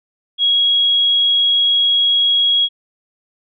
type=tone; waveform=sine; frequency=3311 Hz; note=G#7; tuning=6 cents flat; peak=-11 dBFS; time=0.38-2.69 s; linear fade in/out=50 ms; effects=none